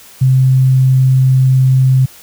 sine tone, 130.81 Hz, C3, in tune, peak -6 dBFS, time 0.21-2.06 s, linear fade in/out 10 ms, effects white hiss -39 dBFS RMS until 2.22 s

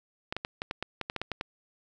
clicks, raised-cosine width 0.3 ms, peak -16 dBFS, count 12, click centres 0.325 / 0.366 / 0.449 / 0.619 / 0.711 / 0.826 / 1.013 / 1.099 / 1.163 / 1.216 / 1.317 / 1.411 s, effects none

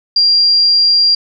sine tone, 4768 Hz, D8, 25 cents sharp, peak -7 dBFS, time 0.16-1.15 s, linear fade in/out 5 ms, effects none

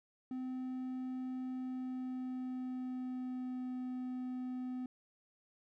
triangle tone with pitch glide, 256.5 to 253.1 Hz, C4 to B3, -34 to +43 cents, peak -36 dBFS, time 0.31-4.86 s, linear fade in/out 2 ms, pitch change -23 cents, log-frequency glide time 1.5-3.71 s, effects none

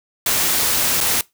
white noise with dropouts, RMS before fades -18 dBFS, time 0.26-1.21 s, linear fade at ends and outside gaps 2 ms, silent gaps 1.005-1.01 s, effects noise-tail reverb RT60 0.2 s tail -22 dB re dry

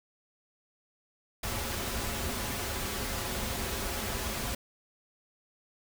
pink noise with comb filter, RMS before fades -34 dBFS, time 1.43-4.55 s, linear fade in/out 5 ms, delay 6.5 ms, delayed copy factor -0.5, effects none

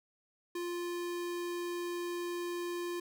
square tone, 349.2 Hz, F4, in tune, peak -36 dBFS, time 0.55-3 s, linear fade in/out 5 ms, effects none

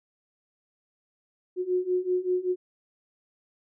sine beating tone pair, 361.2 / 366.4 Hz, F#4 / F#4, -42 / -17 cents, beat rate 5.2 Hz, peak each -28 / -26 dBFS, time 1.56-2.56 s, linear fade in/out 50 ms, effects none

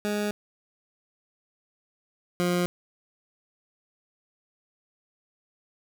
20% pulse tone pair in turn, 207.7 / 176.94 Hz, G#3 / F3, 0 / +23 cents, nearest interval minor third, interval 277 cents, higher first, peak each -21 / -18 dBFS, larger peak second, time 0.05-0.31 / 2.4-2.66 s, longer neither, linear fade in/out 0 ms, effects none

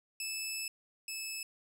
15% pulse tone pair in turn, 2618 / 2608 Hz, E7 / E7, -13 / -19 cents, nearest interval unison, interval 6 cents, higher first, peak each -29 / -31 dBFS, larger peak first, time 0.2-0.68 / 1.08-1.43 s, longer first, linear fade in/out 2 ms, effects none

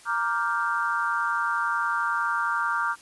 sine chord, G minor seventh, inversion first, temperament equal, 932.3 / 1174.7 / 1396.9 / 1568 Hz, Bb5 / D6 / F6 / G6, 0 / 0 / 0 / 0 cents, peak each -30 / -28 / -27 / -31 dBFS, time 0.05-2.96 s, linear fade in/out 50 ms, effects white hiss -51 dBFS RMS until 3.01 s + resampled to 24000 Hz

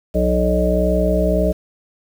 harmonic tone with a mistuned harmonic, 61.74 Hz, B1, in tune, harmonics 1 / 3 / 5 / 7 / 9 / 10, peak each -19 / -20 / -25 / -23 / -24 / -19 dBFS, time 0.14-1.53 s, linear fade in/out 20 ms, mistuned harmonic 3, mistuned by -31 cents, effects 7-bit

